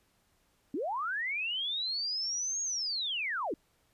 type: linear two-way sweep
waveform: sine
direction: up then down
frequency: 246.9 to 6645 to 246.9 Hz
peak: -31 dBFS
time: 0.74-3.54 s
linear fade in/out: 2 ms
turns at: 2.62 s
effects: pink hiss -71 dBFS RMS until 3.93 s + resampled to 32000 Hz